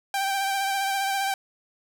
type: tone with vibrato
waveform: sawtooth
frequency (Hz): 784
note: G5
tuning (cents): 0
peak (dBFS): -20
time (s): 0.14-1.34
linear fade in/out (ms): 2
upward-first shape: sine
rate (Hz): 15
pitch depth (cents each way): 26
effects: 10-bit